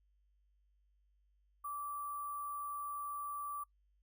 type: tone with sample-and-hold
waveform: sine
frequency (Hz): 1161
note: D6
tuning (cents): -20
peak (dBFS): -39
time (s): 1.64-3.64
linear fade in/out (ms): 10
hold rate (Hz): 11025
effects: noise-tail reverb RT60 0.1 s tail -23 dB re dry + added 50 Hz sine -70 dBFS peak until 4.02 s